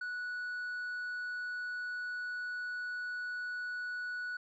sine tone with tanh clipping, 1473 Hz, F#6, 8 cents flat, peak -37 dBFS, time 0.01-4.37 s, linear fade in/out 5 ms, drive 3 dB, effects none

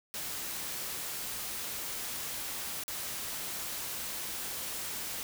white noise with dropouts, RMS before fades -38 dBFS, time 0.14-5.23 s, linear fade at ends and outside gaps 0 ms, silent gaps 2.836-2.88 s, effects none

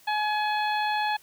harmonic tone, 846 Hz, G#5, 32 cents sharp, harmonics 1 / 2 / 3 / 4 / 5, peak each -25 / -31 / -35 / -37 / -39 dBFS, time 0.07-1.17 s, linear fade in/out 10 ms, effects white hiss -56 dBFS RMS until 1.22 s

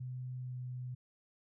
sine tone with pitch glide, 126.9 to 125.66 Hz, B2 to B2, +47 to +30 cents, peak -39 dBFS, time 0-0.95 s, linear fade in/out 10 ms, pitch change -17 cents, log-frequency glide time 0.37-0.58 s, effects none

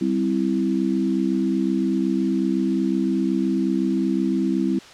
sine chord, C major, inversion second, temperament equal, 196 / 261.6 / 329.6 Hz, G3 / C4 / E4, 0 / 0 / 0 cents, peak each -23 dBFS, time 0.01-4.79 s, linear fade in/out 5 ms, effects white hiss -43 dBFS RMS until 4.93 s + low-pass 5000 Hz 12 dB/octave

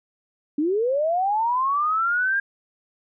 sine linear sweep, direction up, 281.2 to 1623 Hz, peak -19 dBFS, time 0.58-2.4 s, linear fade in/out 5 ms, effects none

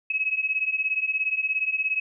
sine beating tone pair, 2551 / 2568 Hz, D#7 / E7, +43 / -46 cents, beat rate 17 Hz, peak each -27 / -25 dBFS, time 0.1-2 s, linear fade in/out 5 ms, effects none

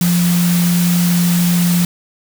sine tone in noise, 174.61 Hz, F3, in tune, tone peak -11 dBFS, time 0.01-1.85 s, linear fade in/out 2 ms, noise white, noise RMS -22 dBFS, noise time 0.01-1.85 s, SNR +8 dB, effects none

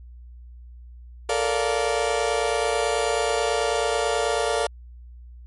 35% pulse chord, Bb major seventh, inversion third, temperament just, 437 / 466.2 / 582.7 / 699.2 Hz, A4 / Bb4 / D5 / F5, -12 / 0 / -14 / +2 cents, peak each -25 dBFS, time 1.29-4.67 s, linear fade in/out 5 ms, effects added 60 Hz sine -40 dBFS peak until 5.46 s + MP3 48 kbps

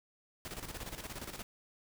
pink noise with tremolo, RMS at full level -42 dBFS, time 0.45-1.43 s, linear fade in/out 0 ms, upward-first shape square, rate 17 Hz, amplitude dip 65%, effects none

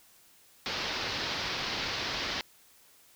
white low-pass noise, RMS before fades -34 dBFS, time 0.66-2.41 s, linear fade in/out 0 ms, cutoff 5200 Hz, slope 48 dB/octave, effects white hiss -60 dBFS RMS until 3.15 s

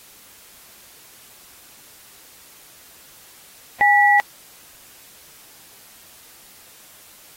sine tone pair together, 820 / 1950.3 Hz, G#5 / B6, -22 / -22 cents, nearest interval octave + minor third, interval 1500 cents, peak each -14 dBFS, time 3.81-4.2 s, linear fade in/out 0 ms, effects white hiss -47 dBFS RMS until 7.36 s + AAC 48 kbps

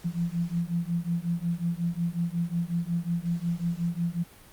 sine beating tone pair, 168.2 / 173.7 Hz, E3 / F3, +35 / -9 cents, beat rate 5.5 Hz, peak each -29 dBFS, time 0.04-4.24 s, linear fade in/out 20 ms, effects pink hiss -52 dBFS RMS until 4.52 s + Opus 48 kbps

